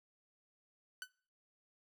sawtooth tone with exponential decay, 1503 Hz, F#6, 27 cents sharp, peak -34 dBFS, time 1.02-1.09 s, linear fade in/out 1 ms, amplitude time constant 15 ms, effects noise-tail reverb RT60 0.5 s tail -25 dB re dry

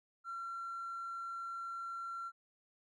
sine tone with hard clipping, 1364 Hz, F6, 41 cents flat, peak -40 dBFS, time 0.24-2.32 s, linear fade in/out 50 ms, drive 1 dB, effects MP3 64 kbps

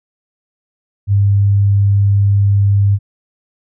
sine tone, 100.3 Hz, G2, 40 cents sharp, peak -8 dBFS, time 1.07-2.99 s, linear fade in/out 50 ms, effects none

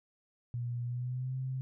sine tone with pitch glide, 120.5 to 130.65 Hz, B2 to C3, -42 to -2 cents, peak -33 dBFS, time 0.54-1.61 s, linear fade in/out 0 ms, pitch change +140 cents, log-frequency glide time 0.84-1.36 s, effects none

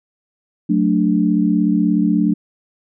sine chord, D major, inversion first, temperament just, 183.54 / 220.2 / 293.7 Hz, F#3 / A3 / D4, -14 / +2 / 0 cents, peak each -17 dBFS, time 0.69-2.34 s, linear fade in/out 10 ms, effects none

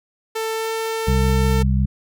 sawtooth tone with pitch glide, 444.6 to 447.7 Hz, A4 to A4, +18 to +30 cents, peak -18 dBFS, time 0.35-1.63 s, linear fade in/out 10 ms, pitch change +12 cents, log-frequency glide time 0.54-0.69 s
harmonic tone, 65.5 Hz, C2, 2 cents sharp, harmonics 1 / 2 / 3, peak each -17 / -20 / -22 dBFS, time 1.07-1.86 s, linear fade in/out 10 ms
effects none

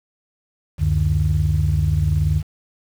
sine tone cluster, 72.9 / 93.7 / 150 Hz, D2 / F#2 / D3, -12 / +22 / +37 cents, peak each -19 dBFS, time 0.78-2.43 s, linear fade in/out 50 ms, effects tanh soft clip ceiling -8 dBFS + 7-bit

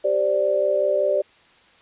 sine chord, G suspended fourth, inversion none, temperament just, 392 / 522.7 / 588 Hz, G4 / C5 / D5, 0 / -2 / +2 cents, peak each -25 / -24 / -19 dBFS, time 0.04-1.22 s, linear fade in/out 10 ms, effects white hiss -54 dBFS RMS until 1.81 s + resampled to 8000 Hz

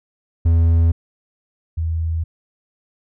triangle / sine tone pair in turn, 83 / 81.57 Hz, E2 / E2, +12 / -18 cents, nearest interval unison, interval 30 cents, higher first, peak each -9 / -18 dBFS, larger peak first, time 0.45-0.92 / 1.77-2.24 s, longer neither, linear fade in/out 10 ms, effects none

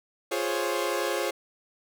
sawtooth chord, Db major seventh, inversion first, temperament equal, 349.2 / 415.3 / 523.3 / 554.4 Hz, F4 / Ab4 / C5 / Db5, 0 / 0 / 0 / 0 cents, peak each -28 dBFS, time 0.31-1.31 s, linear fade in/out 10 ms, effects none

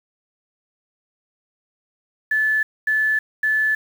sine tone bursts, 1737 Hz, A6, 23 cents flat, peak -16 dBFS, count 3, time 2.31-3.75 s, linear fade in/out 5 ms, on 320 ms, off 240 ms, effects 7-bit

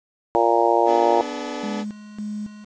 harmonic tone, 116.5 Hz, A#2, 1 cent flat, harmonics 3 / 4 / 5 / 6 / 7 / 8, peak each -22 / -22 / -22 / -22 / -22 / -22 dBFS, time 0.35-1.21 s, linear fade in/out 0 ms
20% pulse chord, G# diminished, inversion first, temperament equal with one note detuned, 246.9 / 293.7 / 425.5 Hz, B3 / D4 / G#4, 0 / 0 / +42 cents, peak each -27 / -26 / -29 dBFS, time 0.85-1.85 s, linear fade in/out 50 ms
sine tone with tremolo, 210 Hz, G#3, 19 cents sharp, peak -26 dBFS, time 1.63-2.65 s, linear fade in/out 10 ms, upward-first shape square, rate 1.8 Hz, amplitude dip 75%
effects resampled to 16000 Hz + 8-bit

